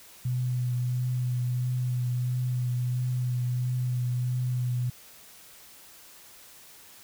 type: tone with vibrato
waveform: sine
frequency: 124.6 Hz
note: B2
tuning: 16 cents sharp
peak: -25 dBFS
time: 0.25-4.9 s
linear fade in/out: 5 ms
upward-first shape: triangle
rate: 1.5 Hz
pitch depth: 20 cents each way
effects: white hiss -51 dBFS RMS until 7.03 s